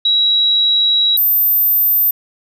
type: tone pair in turn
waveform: sine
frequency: 3876 / 13820 Hz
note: B7 / A9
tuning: -33 / -32 cents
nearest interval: octave + minor seventh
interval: 2201 cents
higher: second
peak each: -10 dBFS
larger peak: neither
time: 0.05-1.17 / 1.17-2.11 s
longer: first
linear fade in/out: 5 ms
effects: none